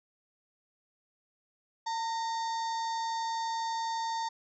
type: harmonic tone with a mistuned harmonic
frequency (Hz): 908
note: A#5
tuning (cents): -46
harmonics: 1 / 2 / 4 / 5 / 6 / 7 / 8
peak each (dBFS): -31 / -45 / -46 / -45 / -49 / -50 / -56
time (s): 1.86-4.29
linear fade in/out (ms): 10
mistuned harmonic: 2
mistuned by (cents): +51
effects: none